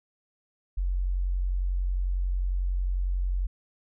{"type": "tone", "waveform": "sine", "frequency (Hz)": 45.54, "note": "F#1", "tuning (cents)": -27, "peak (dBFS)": -24, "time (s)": [0.77, 3.47], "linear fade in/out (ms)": 10, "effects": []}